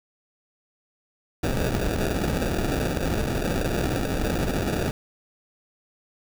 pink noise with sample-and-hold, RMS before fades -25 dBFS, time 1.43-4.91 s, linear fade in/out 5 ms, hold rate 1050 Hz, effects none

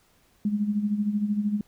sine tone with tremolo, 207.7 Hz, G#3, in tune, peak -20 dBFS, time 0.45-1.61 s, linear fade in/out 2 ms, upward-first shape sine, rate 13 Hz, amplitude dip 65%, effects pink hiss -63 dBFS RMS until 1.67 s

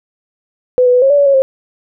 sine tone with pitch steps, 502 / 494.7 / 497.5 / 541 / 576 / 568 / 553 / 532 Hz, B4 / B4 / B4 / C#5 / D5 / C#5 / C#5 / C5, +28 / +3 / +13 / -42 / -34 / +42 / -4 / +29 cents, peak -6 dBFS, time 0.78-1.42 s, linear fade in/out 0 ms, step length 80 ms, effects none

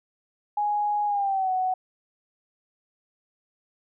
sine tone with pitch glide, 830.6 to 744.3 Hz, G#5 to F#5, 0 to +10 cents, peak -22 dBFS, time 0.57-1.74 s, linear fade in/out 5 ms, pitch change -190 cents, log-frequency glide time 1.06-1.52 s, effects none

